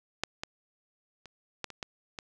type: clicks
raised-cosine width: 0.2 ms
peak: -11 / -17 / -30 / -16 / -26 / -18 / -21 dBFS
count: 7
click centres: 0.236 / 0.435 / 1.257 / 1.643 / 1.703 / 1.828 / 2.188 s
effects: none